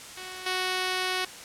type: tone with level steps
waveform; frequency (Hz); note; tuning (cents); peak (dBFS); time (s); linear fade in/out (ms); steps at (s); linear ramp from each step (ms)
5% pulse; 370; F#4; 0; -27 / -15; 0.17-1.25; 5; 0.46; 5
effects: white hiss -43 dBFS RMS until 1.44 s + low-pass 9000 Hz 12 dB/octave